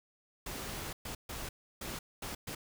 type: noise bursts at uneven times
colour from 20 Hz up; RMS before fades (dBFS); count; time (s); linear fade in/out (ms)
pink; -41; 6; 0.46-0.93 / 1.05-1.15 / 1.29-1.49 / 1.81-1.99 / 2.22-2.35 / 2.47-2.55; 5
effects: none